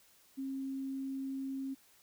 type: tone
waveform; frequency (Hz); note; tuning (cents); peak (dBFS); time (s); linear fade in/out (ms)
sine; 268.9; C4; +47; -36; 0.37-1.75; 20
effects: white hiss -65 dBFS RMS until 2.02 s